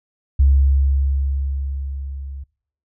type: tone with level ramp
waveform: sine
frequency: 68.6 Hz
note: C#2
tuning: 17 cents flat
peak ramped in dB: -8 to -29 dBFS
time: 0.39-2.44 s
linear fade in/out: 10 ms
effects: noise-tail reverb RT60 0.6 s tail -25 dB re dry + tanh soft clip ceiling -5 dBFS